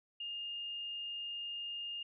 sine tone, 2826 Hz, F7, 20 cents sharp, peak -39 dBFS, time 0.2-2.03 s, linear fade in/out 5 ms, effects none

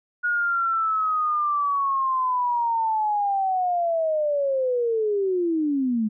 sine linear sweep, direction down, 1449 to 208.6 Hz, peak -20 dBFS, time 0.23-6.09 s, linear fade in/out 20 ms, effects none

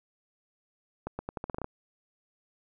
accelerating click train, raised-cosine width 1 ms, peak -20 dBFS, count 10, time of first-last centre 1.07-1.644 s, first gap 120 ms, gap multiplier 0.83, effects none

